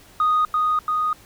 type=tone with echo; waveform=sine; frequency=1241 Hz; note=D#6; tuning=5 cents flat; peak=-14 dBFS; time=0.2-0.45 s; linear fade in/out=2 ms; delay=340 ms; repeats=2; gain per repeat=-2 dB; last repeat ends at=1.13 s; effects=tanh soft clip ceiling -13 dBFS + pink hiss -49 dBFS RMS until 1.25 s